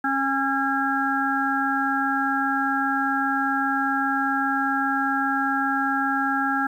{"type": "harmonic tone", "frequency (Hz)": 272.5, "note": "C#4", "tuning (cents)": -29, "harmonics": [1, 3, 5, 6], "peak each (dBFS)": [-26, -26, -26, -26], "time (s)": [0.04, 6.67], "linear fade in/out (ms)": 5, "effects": ["9-bit"]}